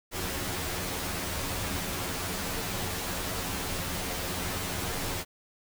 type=noise with comb filter; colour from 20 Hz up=pink; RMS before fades=-33 dBFS; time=0.11-5.25 s; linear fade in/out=50 ms; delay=11 ms; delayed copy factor=+0.8; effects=none